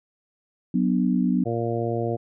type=chord; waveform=sine; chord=B minor; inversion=second; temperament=just; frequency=185.21 / 246.9 / 296.3 Hz; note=F#3 / B3 / D4; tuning=+2 / 0 / +15 cents; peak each=-22 / -22 / -27 dBFS; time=0.74-1.44 s; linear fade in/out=5 ms
type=harmonic tone; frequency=116.54 Hz; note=A#2; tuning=in tune; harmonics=1 / 2 / 3 / 4 / 5 / 6; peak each=-28 / -32 / -29 / -29 / -32 / -32 dBFS; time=1.45-2.17 s; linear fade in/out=20 ms
effects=none